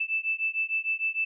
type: beating tone pair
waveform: sine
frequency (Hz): 2637 / 2643.6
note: E7 / E7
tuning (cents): 0 / +4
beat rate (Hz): 6.6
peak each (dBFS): -29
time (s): 0-1.25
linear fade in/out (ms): 10
effects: none